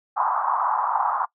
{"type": "band-pass noise", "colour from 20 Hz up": "pink", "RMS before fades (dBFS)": -23, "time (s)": [0.16, 1.26], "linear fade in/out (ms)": 20, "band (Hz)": [810, 1200], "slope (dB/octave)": 48, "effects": ["noise-tail reverb RT60 0.1 s tail -22 dB re dry"]}